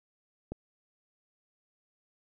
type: click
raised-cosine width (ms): 2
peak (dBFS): -23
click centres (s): 0.52
effects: none